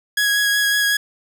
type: tone with vibrato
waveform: sawtooth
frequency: 1661.2 Hz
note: G#6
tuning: in tune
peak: -12 dBFS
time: 0.17-0.97 s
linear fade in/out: 5 ms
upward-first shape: sine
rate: 5.4 Hz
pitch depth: 13 cents each way
effects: none